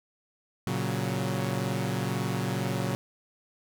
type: chord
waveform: sawtooth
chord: F# major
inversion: first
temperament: equal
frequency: 116.54 / 138.59 / 185 Hz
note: A#2 / C#3 / F#3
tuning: 0 / 0 / 0 cents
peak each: -28 dBFS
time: 0.67-2.95 s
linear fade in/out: 0 ms
effects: none